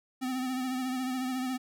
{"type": "tone with vibrato", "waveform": "square", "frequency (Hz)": 256.8, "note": "C4", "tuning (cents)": -32, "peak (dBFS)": -31, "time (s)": [0.21, 1.58], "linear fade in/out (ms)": 20, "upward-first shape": "triangle", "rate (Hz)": 14, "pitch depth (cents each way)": 49, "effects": []}